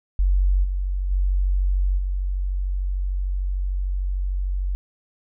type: tone with level steps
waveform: sine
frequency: 46.67 Hz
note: F#1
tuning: 16 cents sharp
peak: -15 / -21 / -17 / -21 dBFS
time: 0.19-4.75 s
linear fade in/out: 0 ms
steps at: 0.63 / 1.1 / 1.97 s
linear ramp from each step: 20 ms
effects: none